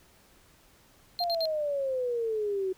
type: tone bursts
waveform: triangle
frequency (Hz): 4186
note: C8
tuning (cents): 0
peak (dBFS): -28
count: 3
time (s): 1.19-1.455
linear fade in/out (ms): 0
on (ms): 49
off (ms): 59
type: exponential sweep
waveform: sine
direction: down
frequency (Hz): 714 to 370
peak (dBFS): -27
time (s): 1.2-2.73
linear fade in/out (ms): 10
effects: pink hiss -60 dBFS RMS until 2.77 s